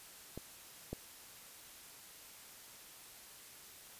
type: clicks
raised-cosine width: 2 ms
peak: -29 / -26 dBFS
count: 2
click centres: 0.376 / 0.93 s
effects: white hiss -55 dBFS RMS until 3.99 s + resampled to 32000 Hz